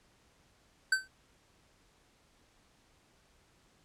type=tone with exponential decay; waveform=square; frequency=1540 Hz; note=G6; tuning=31 cents flat; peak=-22 dBFS; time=0.92-1.08 s; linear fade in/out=5 ms; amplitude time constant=33 ms; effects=pink hiss -67 dBFS RMS until 3.84 s + low-pass 9000 Hz 12 dB/octave